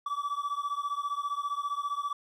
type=beating tone pair; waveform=triangle; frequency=1145 / 1160 Hz; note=D6 / D6; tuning=-44 / -22 cents; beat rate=15 Hz; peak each=-31 / -32 dBFS; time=0.06-2.13 s; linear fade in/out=5 ms; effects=none